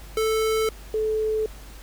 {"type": "tone pair in turn", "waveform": ["square", "sine"], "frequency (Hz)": [440, 434.7], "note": ["A4", "A4"], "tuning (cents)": [0, -21], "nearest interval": "unison", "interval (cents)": 21, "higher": "first", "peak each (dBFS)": [-21, -21], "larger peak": "neither", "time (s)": [[0.17, 0.69], [0.94, 1.46]], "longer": "neither", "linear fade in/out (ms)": 2, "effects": ["added 50 Hz sine -40 dBFS peak until 1.82 s", "pink hiss -47 dBFS RMS until 1.82 s"]}